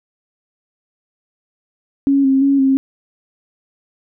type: tone with vibrato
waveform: sine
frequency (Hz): 272.5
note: C#4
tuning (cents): -29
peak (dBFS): -10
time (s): 2.07-2.77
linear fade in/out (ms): 0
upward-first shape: square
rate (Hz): 2.9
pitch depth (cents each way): 28
effects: none